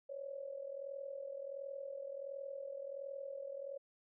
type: tone with amplitude modulation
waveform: sine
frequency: 552 Hz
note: C#5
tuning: 7 cents flat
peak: -39 dBFS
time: 0.09-3.78 s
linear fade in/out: 10 ms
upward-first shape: sine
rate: 41.4 Hz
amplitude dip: 75%
effects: none